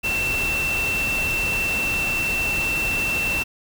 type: tone in noise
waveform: sine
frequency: 2687 Hz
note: E7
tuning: 33 cents sharp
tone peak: -21 dBFS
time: 0.03-3.44 s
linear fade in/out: 20 ms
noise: pink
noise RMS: -29 dBFS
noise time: 0.03-3.44 s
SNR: +5 dB
effects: none

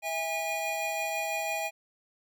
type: tone cluster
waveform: square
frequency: 651 / 816 / 2442 Hz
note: E5 / G#5 / D#7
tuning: -22 / -31 / -33 cents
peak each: -35 / -35 / -35 dBFS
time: 0.02-1.71 s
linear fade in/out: 50 ms
effects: none

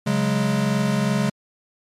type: chord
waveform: square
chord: C# suspended fourth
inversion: none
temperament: equal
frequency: 138.59 / 185 / 207.7 Hz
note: C#3 / F#3 / G#3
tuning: 0 / 0 / 0 cents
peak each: -24 / -26 / -22 dBFS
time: 0.06-1.3 s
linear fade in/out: 10 ms
effects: low-pass 10000 Hz 12 dB/octave + MP3 96 kbps

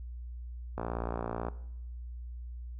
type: click train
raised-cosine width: 1 ms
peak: -20 dBFS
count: 42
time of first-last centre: 0.78-1.484 s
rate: 58.2 Hz
effects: noise-tail reverb RT60 0.8 s tail -18 dB re dry + added 60 Hz sine -39 dBFS peak until 2.79 s

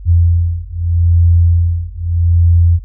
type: beating tone pair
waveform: sine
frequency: 85 / 85.8 Hz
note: F2 / F2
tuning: -46 / -30 cents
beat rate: 0.8 Hz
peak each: -11 dBFS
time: 0.05-2.8 s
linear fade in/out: 50 ms
effects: added 49 Hz sine -27 dBFS peak until 2.84 s

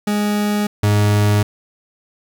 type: tone pair in turn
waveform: 40% pulse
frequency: 207.7 / 103.85 Hz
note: G#3 / G#2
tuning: 0 / 0 cents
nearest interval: octave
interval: 1200 cents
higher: first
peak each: -15 / -11 dBFS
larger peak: second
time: 0.07-0.67 / 0.83-1.43 s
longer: neither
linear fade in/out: 5 ms
effects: 8-bit

